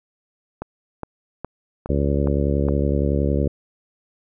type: click train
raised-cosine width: 1 ms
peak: -14 dBFS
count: 6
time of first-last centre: 0.62-2.686 s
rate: 2.42 Hz
type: harmonic tone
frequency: 70.8 Hz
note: C#2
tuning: 37 cents sharp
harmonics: 1 / 2 / 3 / 4 / 5 / 6 / 7 / 8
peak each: -21 / -24 / -26 / -27 / -28 / -29 / -29 / -30 dBFS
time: 1.89-3.48 s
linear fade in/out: 5 ms
effects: none